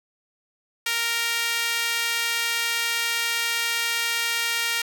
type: tone with high-pass filter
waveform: sawtooth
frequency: 465 Hz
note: A#4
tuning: 4 cents flat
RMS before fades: -25 dBFS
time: 0.86-4.82 s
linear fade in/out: 5 ms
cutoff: 2100 Hz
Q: 1.3
effects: 8-bit